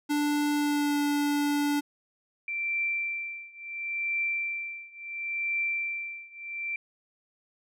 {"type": "tone with pitch glide", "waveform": "square", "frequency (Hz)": [293.7, 290.2], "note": ["D4", "D4"], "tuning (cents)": [0, -21], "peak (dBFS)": -25, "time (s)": [0.09, 1.81], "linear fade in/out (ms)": 20, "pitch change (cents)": -21, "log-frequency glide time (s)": [0.55, 0.98]}
{"type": "tone with tremolo", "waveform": "sine", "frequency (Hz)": 2349, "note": "D7", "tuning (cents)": 0, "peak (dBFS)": -25, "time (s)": [2.48, 6.76], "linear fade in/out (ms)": 2, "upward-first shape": "triangle", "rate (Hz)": 0.72, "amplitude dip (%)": 95}
{"effects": []}